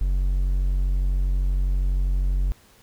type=tone; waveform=triangle; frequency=46.25 Hz; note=F#1; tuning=in tune; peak=-17 dBFS; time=0.01-2.52 s; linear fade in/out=0 ms; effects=pink hiss -55 dBFS RMS until 2.82 s